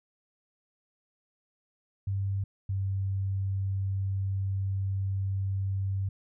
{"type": "tone pair in turn", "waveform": "sine", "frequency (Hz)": [98.1, 97.03], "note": ["G2", "G2"], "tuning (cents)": [2, -17], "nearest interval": "unison", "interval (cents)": 19, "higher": "first", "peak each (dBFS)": -27, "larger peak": "neither", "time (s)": [[2.07, 2.44], [2.69, 6.09]], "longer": "second", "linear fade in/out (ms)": 5, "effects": []}